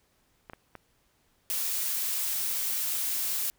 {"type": "clicks", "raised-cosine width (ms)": 0.5, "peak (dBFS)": -27, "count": 3, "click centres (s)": [0.498, 0.534, 0.753]}
{"type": "noise", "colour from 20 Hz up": "blue", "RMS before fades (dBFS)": -30, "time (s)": [1.5, 3.5], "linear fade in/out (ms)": 0}
{"effects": ["pink hiss -69 dBFS RMS until 3.58 s"]}